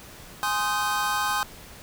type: chord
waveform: square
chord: Ab major seventh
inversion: none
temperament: equal with one note detuned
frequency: 830.6 / 1046.5 / 1244.5 / 1541.9 Hz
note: Ab5 / C6 / Eb6 / G6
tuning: 0 / 0 / 0 / -29 cents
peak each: -30 dBFS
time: 0.43-1.43 s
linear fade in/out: 0 ms
effects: pink hiss -45 dBFS RMS until 1.82 s